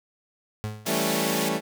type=tone with exponential decay; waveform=35% pulse; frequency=106.9 Hz; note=A2; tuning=49 cents flat; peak=-24 dBFS; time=0.64-1.03 s; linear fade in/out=0 ms; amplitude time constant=84 ms
type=chord; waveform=15% pulse; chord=A dominant seventh; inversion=second; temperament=equal; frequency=164.81 / 196 / 220 / 277.2 Hz; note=E3 / G3 / A3 / C#4; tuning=0 / 0 / 0 / 0 cents; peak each=-24 / -23 / -22 / -25 dBFS; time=0.85-1.61 s; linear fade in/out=50 ms
type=high-pass noise; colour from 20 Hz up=pink; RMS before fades=-31 dBFS; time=0.86-1.49 s; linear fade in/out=5 ms; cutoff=2300 Hz; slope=12 dB/octave
effects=none